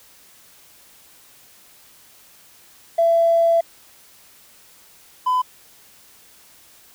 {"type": "tone pair in turn", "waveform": "triangle", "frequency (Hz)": [670, 1007.4], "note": ["E5", "B5"], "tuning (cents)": [28, 34], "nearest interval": "perfect fifth", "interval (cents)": 706, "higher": "second", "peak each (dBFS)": [-9, -13], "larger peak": "first", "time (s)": [[2.98, 3.61], [5.26, 5.42]], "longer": "first", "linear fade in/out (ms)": 10, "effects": ["tanh soft clip ceiling -11 dBFS", "white hiss -50 dBFS RMS until 6.94 s"]}